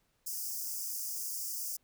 white high-pass noise, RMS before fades -38 dBFS, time 0.26-1.77 s, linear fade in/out 10 ms, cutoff 4900 Hz, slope 96 dB/octave, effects pink hiss -75 dBFS RMS until 1.83 s

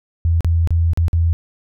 sine tone with dropouts, 83.4 Hz, E2, 21 cents sharp, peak -12 dBFS, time 0.25-1.33 s, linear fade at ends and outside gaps 0 ms, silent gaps 0.407-0.446 / 0.674-0.706 / 0.934-0.974 / 1.082-1.131 s, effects none

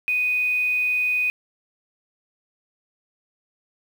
sine tone with quantisation, 2489 Hz, D#7, in tune, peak -19 dBFS, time 0.08-1.3 s, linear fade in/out 0 ms, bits 7, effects none

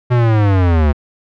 square linear sweep, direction down, 125.1 to 70.7 Hz, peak -10 dBFS, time 0.1-0.93 s, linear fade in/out 20 ms, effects low-pass 2000 Hz 12 dB/octave

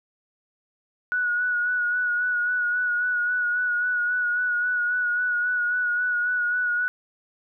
sine tone with vibrato, 1463 Hz, F#6, 20 cents flat, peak -21 dBFS, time 1.12-6.88 s, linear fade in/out 0 ms, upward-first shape sine, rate 3.7 Hz, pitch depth 28 cents each way, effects none

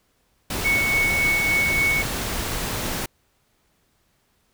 pink noise, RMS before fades -27 dBFS, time 0.5-3.06 s, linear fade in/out 5 ms
sine tone with tremolo, 2217 Hz, C#7, in tune, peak -17 dBFS, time 0.64-2.03 s, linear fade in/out 20 ms, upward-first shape sine, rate 3.5 Hz, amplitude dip 30%
effects pink hiss -66 dBFS RMS until 4.53 s

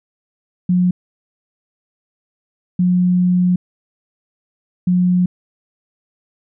sine tone bursts at uneven times, 180 Hz, F#3, 47 cents flat, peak -11 dBFS, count 3, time 0.69-0.91 / 2.79-3.56 / 4.87-5.26 s, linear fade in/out 5 ms, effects none

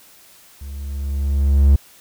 triangle tone with level ramp, 69.8 Hz, C#2, 13 cents sharp, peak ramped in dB -28 to -5 dBFS, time 0.61-1.76 s, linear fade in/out 5 ms, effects white hiss -48 dBFS RMS until 2 s

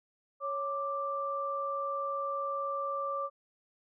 sine tone pair together, 554.4 / 1176.1 Hz, C#5 / D6, 0 / +2 cents, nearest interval octave + minor second, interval 1302 cents, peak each -36 / -33 dBFS, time 0.4-3.3 s, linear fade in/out 50 ms, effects none

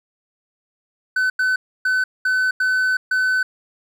triangle tone bursts at uneven times, 1513 Hz, F#6, 38 cents sharp, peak -14 dBFS, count 6, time 1.16-1.3 / 1.39-1.56 / 1.85-2.04 / 2.25-2.51 / 2.6-2.97 / 3.11-3.43 s, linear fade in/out 5 ms, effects none

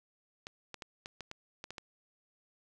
clicks, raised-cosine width 0.2 ms, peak -25 dBFS, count 9, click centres 0.469 / 0.743 / 0.822 / 1.059 / 1.207 / 1.314 / 1.641 / 1.706 / 1.782 s, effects none

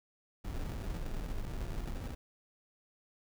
brown noise with sample-and-hold, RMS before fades -38 dBFS, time 0.44-2.15 s, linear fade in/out 10 ms, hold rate 1050 Hz, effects none

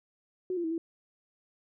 sine tone with pitch steps, 367.8 / 344.1 / 322.7 / 331.5 Hz, F#4 / F4 / E4 / E4, -10 / -26 / -37 / +10 cents, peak -29 dBFS, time 0.5-0.78 s, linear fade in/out 2 ms, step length 70 ms, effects none

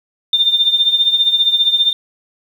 sine tone with tremolo, 3608 Hz, A7, 43 cents sharp, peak -7 dBFS, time 0.33-1.93 s, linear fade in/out 2 ms, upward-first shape triangle, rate 15 Hz, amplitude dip 80%, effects 7-bit

